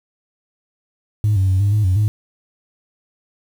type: tone with pitch steps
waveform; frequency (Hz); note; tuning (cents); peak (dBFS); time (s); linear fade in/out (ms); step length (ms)
sine; 105.5 / 95.5 / 94.1 / 101.1 / 106.2 / 92.3 / 105.9; G#2 / G2 / F#2 / G#2 / G#2 / F#2 / G#2; +28 / -45 / +30 / -46 / +39 / -4 / +34; -11; 1.24-2.08; 0; 120
effects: tanh soft clip ceiling -10 dBFS + 7-bit